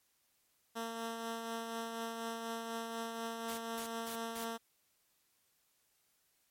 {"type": "tone with tremolo", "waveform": "10% pulse", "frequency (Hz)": 228.6, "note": "A#3", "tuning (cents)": -34, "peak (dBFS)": -29, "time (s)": [0.75, 4.58], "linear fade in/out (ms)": 20, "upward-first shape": "triangle", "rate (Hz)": 4.1, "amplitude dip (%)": 40}
{"type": "noise bursts", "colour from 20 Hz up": "white", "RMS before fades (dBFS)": -46, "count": 4, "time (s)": [3.48, 4.45], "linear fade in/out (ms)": 10, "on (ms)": 100, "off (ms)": 190}
{"effects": ["white hiss -75 dBFS RMS until 6.5 s", "MP3 64 kbps"]}